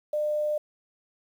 sine tone with quantisation, 601 Hz, D5, 40 cents sharp, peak -24 dBFS, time 0.13-0.58 s, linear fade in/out 5 ms, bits 9, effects none

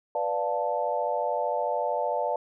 sine chord, B half-diminished seventh, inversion none, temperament equal with one note detuned, 493.9 / 587.3 / 702.5 / 880 Hz, B4 / D5 / F5 / A5, 0 / 0 / +10 / 0 cents, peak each -32 / -29 / -31 / -30 dBFS, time 0.15-2.36 s, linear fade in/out 2 ms, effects none

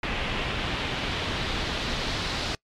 pink noise with low-pass filter sweep, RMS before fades -29 dBFS, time 0.03-2.55 s, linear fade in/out 2 ms, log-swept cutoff 2800 to 4400 Hz, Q 1.9, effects noise-tail reverb RT60 0.1 s tail -25 dB re dry + MP3 96 kbps

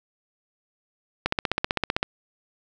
click train, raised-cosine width 0.3 ms, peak -6 dBFS, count 13, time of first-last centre 1.26-2.029 s, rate 15.6 Hz, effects none

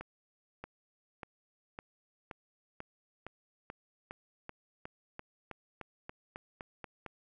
accelerating click train, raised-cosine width 0.5 ms, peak -27 dBFS, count 19, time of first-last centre 0.01-7.063 s, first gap 630 ms, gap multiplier 0.94, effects none

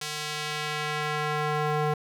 square tone with band-pass filter sweep, 151 Hz, D3, 48 cents sharp, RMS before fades -29 dBFS, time 0.01-1.94 s, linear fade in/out 5 ms, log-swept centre 5300 to 710 Hz, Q 0.75, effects 8-bit

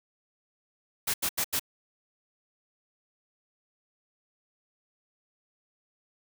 white noise bursts, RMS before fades -28 dBFS, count 4, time 1.07-1.596 s, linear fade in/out 10 ms, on 70 ms, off 82 ms, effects none

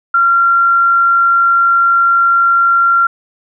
sine tone, 1376 Hz, F6, 26 cents flat, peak -7 dBFS, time 0.14-3.07 s, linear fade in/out 5 ms, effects none

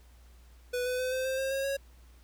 square tone with pitch steps, 493.9 / 501.7 / 509.5 / 517.6 / 525.7 / 534 / 542.3 / 550.9 Hz, B4 / B4 / C5 / C5 / C5 / C5 / C#5 / C#5, 0 / +27 / -46 / -19 / +8 / +35 / -38 / -11 cents, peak -30 dBFS, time 0.73-1.77 s, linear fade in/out 10 ms, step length 130 ms, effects added 60 Hz sine -53 dBFS peak until 2.23 s + pink hiss -64 dBFS RMS until 2.23 s

